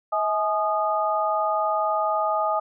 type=tone cluster; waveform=sine; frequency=640 / 844 / 1232 Hz; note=D#5 / G#5 / D#6; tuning=+49 / +28 / -17 cents; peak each=-25 dBFS; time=0.12-2.6 s; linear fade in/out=10 ms; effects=none